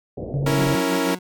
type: low-pass noise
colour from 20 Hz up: white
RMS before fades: -31 dBFS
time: 0.17-0.75 s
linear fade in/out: 5 ms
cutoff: 610 Hz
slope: 48 dB/octave
type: tone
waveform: sine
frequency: 140 Hz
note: C#3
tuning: 18 cents sharp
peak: -21 dBFS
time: 0.34-0.75 s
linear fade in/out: 0 ms
type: chord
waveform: sawtooth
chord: A# diminished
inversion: first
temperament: equal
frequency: 277.2 / 329.6 / 466.2 Hz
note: C#4 / E4 / A#4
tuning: 0 / 0 / 0 cents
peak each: -19 / -21 / -21 dBFS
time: 0.46-1.15 s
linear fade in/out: 5 ms
type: tone with tremolo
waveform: 30% pulse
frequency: 182 Hz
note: F#3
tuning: 28 cents flat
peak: -22 dBFS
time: 0.57-1.19 s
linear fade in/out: 5 ms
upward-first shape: sine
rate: 6.1 Hz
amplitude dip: 75%
effects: none